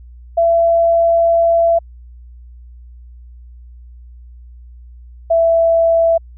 sine tone pair in turn, 672 / 663.9 Hz, E5 / E5, +33 / +12 cents, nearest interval unison, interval 21 cents, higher first, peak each -9 dBFS, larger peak neither, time 0.37-1.79 / 5.3-6.18 s, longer first, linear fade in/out 10 ms, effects added 60 Hz sine -35 dBFS peak until 6.37 s

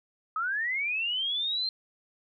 sine linear sweep, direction up, 1245 to 4186 Hz, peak -27 dBFS, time 0.36-1.69 s, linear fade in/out 2 ms, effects none

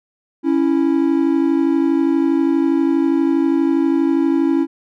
triangle tone pair together, 277.2 / 329.6 Hz, C#4 / E4, 0 / 0 cents, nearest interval minor third, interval 300 cents, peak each -14 dBFS, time 0.43-4.67 s, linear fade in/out 50 ms, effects none

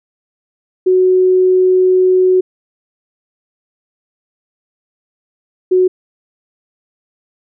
sine tone pair in turn, 370 / 368.5 Hz, F#4 / F#4, 0 / -7 cents, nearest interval unison, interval 7 cents, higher first, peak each -7 dBFS, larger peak neither, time 0.86-2.41 / 5.71-5.88 s, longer first, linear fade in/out 10 ms, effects none

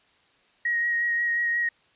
sine tone with vibrato, 1887 Hz, A#6, 21 cents sharp, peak -22 dBFS, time 0.65-1.69 s, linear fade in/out 5 ms, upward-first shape sine, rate 5.6 Hz, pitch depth 16 cents each way, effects white hiss -62 dBFS RMS until 1.95 s + resampled to 8000 Hz

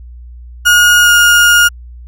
35% pulse tone with pitch glide, 1437 to 1426.2 Hz, F6 to F6, +49 to +36 cents, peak -3 dBFS, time 0.65-1.69 s, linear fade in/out 20 ms, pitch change -13 cents, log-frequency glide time 1.02-1.11 s, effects added 60 Hz sine -29 dBFS peak until 2.07 s

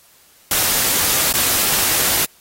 white noise with dropouts, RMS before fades -17 dBFS, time 0.51-2.25 s, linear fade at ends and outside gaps 2 ms, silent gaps 1.324-1.338 s, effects white hiss -51 dBFS RMS until 2.4 s + AAC 48 kbps

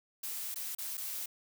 blue noise with dropouts, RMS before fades -39 dBFS, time 0.23-1.26 s, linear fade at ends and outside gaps 5 ms, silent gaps 0.544-0.558 / 0.75-0.784 / 0.972-0.977 s, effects none

